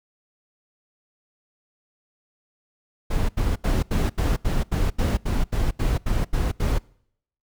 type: noise bursts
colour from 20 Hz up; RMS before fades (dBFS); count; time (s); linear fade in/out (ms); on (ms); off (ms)
brown; -21; 14; 3.1-6.787; 10; 190; 79
effects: noise-tail reverb RT60 0.7 s tail -25 dB re dry